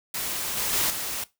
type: noise with level steps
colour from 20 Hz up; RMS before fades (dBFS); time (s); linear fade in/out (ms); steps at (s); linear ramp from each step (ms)
white; -30 / -27 / -24 / -31; 0.14-1.24; 5; 0.57 / 0.73 / 0.9; 2
effects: noise-tail reverb RT60 0.2 s tail -18 dB re dry